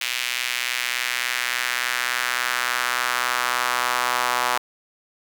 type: tone with high-pass filter sweep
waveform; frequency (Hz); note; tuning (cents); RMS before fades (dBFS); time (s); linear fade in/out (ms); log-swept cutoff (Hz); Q
sawtooth; 123.47; B2; 0; -24; 0.01-4.58; 5; 2500 to 980; 1.8
effects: none